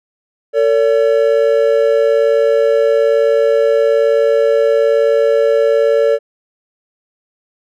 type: tone pair together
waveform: triangle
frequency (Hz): 450 / 568.9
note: A4 / C#5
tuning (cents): +39 / +45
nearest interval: major third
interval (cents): 406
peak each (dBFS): -10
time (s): 0.53-6.19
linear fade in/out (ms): 50
effects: none